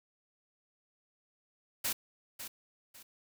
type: noise with echo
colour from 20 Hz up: white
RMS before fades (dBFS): -33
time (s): 1.84-1.93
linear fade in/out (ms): 10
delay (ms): 550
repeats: 2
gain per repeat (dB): -10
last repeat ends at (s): 3.03
effects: none